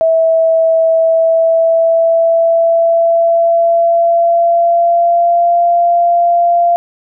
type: tone with pitch glide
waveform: sine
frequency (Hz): 652 to 690.8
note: E5 to F5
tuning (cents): -19 to -19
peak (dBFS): -7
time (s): 0.01-6.76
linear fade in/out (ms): 0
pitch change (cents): +100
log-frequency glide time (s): 0.9-5.58
effects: none